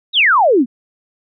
sine exponential sweep, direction down, 3951 to 220 Hz, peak -8 dBFS, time 0.13-0.66 s, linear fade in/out 50 ms, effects none

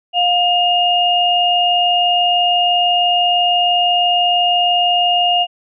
sine tone pair together, 709.2 / 2837 Hz, F5 / F7, +26 / +27 cents, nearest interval 2 octaves, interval 2401 cents, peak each -14 dBFS, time 0.13-5.47 s, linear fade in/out 50 ms, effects none

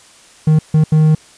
triangle tone bursts at uneven times, 155.56 Hz, D#3, in tune, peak -5 dBFS, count 3, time 0.47-0.59 / 0.74-0.84 / 0.92-1.15 s, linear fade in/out 5 ms, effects white hiss -44 dBFS RMS until 1.37 s + resampled to 22050 Hz

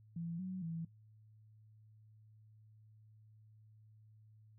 sine tone with pitch steps, 168.2 / 186.1 / 164.9 Hz, E3 / F#3 / E3, +35 / +10 / +1 cents, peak -39 dBFS, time 0.16-0.85 s, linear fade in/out 5 ms, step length 230 ms, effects noise-tail reverb RT60 0.2 s tail -23 dB re dry + added 108 Hz sine -60 dBFS peak until 4.58 s

